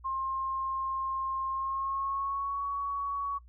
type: tone with pitch glide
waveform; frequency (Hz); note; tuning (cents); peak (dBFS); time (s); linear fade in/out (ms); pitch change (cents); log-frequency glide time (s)
sine; 1064 to 1122.1; C6 to C#6; +29 to +21; -30; 0.04-3.39; 20; +92; 1.49-2.64
effects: noise-tail reverb RT60 0.1 s tail -20 dB re dry + added 60 Hz sine -51 dBFS peak until 3.48 s